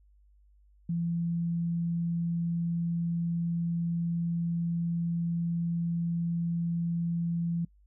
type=tone; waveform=sine; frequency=169.3 Hz; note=E3; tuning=46 cents sharp; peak=-27 dBFS; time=0.89-7.65 s; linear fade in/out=5 ms; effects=noise-tail reverb RT60 0.1 s tail -26 dB re dry + added 50 Hz sine -58 dBFS peak until 7.86 s